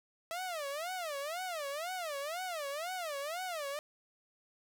sawtooth tone with vibrato, 644 Hz, E5, 41 cents flat, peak -33 dBFS, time 0.31-3.79 s, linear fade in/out 0 ms, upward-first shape sine, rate 2 Hz, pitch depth 260 cents each way, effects none

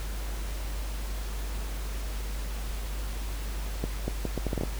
accelerating click train, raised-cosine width 2 ms, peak -16 dBFS, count 9, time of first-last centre 3.84-4.635 s, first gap 240 ms, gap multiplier 0.72, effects added 50 Hz sine -31 dBFS peak until 4.79 s + pink hiss -42 dBFS RMS until 4.79 s

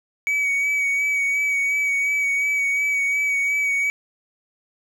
triangle tone with vibrato, 2264 Hz, C#7, 36 cents sharp, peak -17 dBFS, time 0.27-3.9 s, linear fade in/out 0 ms, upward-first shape sine, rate 2.8 Hz, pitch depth 24 cents each way, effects none

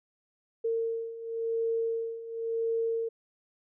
sine beating tone pair, 455.5 / 456.44 Hz, A#4 / A#4, -40 / -36 cents, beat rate 0.94 Hz, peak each -34 / -30 dBFS, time 0.64-3.09 s, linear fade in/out 10 ms, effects none

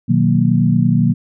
sine chord, B major seventh, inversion none, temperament equal, 123.47 / 155.56 / 185 / 233.1 Hz, B2 / D#3 / F#3 / A#3, 0 / 0 / 0 / 0 cents, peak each -16 dBFS, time 0.08-1.14 s, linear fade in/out 20 ms, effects none

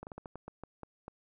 slowing click train, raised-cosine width 1 ms, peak -29 dBFS, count 10, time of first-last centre 0.03-1.081 s, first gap 39 ms, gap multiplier 1.26, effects none

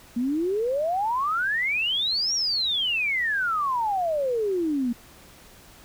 sine exponential two-way sweep, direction up then down, 230 to 5760 to 230 Hz, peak -22 dBFS, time 0.16-4.93 s, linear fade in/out 10 ms, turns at 2.34 s, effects pink hiss -50 dBFS RMS until 5.84 s

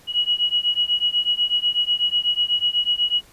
sine beating tone pair, 2909 / 2917.1 Hz, F#7 / F#7, -30 / -25 cents, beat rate 8.1 Hz, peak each -21 dBFS, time 0.07-3.22 s, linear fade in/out 50 ms, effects pink hiss -51 dBFS RMS until 3.32 s + resampled to 32000 Hz

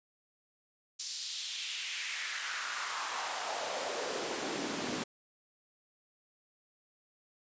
pink noise with high-pass filter sweep, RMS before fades -37 dBFS, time 0.99-5.04 s, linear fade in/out 10 ms, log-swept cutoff 5100 to 210 Hz, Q 2.2, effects resampled to 16000 Hz

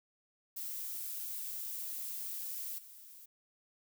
violet noise with level steps, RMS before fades -41 / -54 dBFS, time 0.56-3.26 s, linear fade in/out 10 ms, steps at 2.78 s, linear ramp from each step 5 ms, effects none

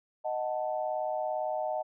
sine chord, D# diminished, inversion none, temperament equal, 622.3 / 740 / 880 Hz, D#5 / F#5 / A5, 0 / 0 / 0 cents, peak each -32 / -34 / -37 dBFS, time 0.24-1.83 s, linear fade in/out 20 ms, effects none

